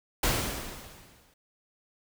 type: noise with exponential decay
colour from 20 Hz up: pink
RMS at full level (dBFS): -24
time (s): 0.23-1.34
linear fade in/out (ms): 5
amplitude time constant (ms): 240
effects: none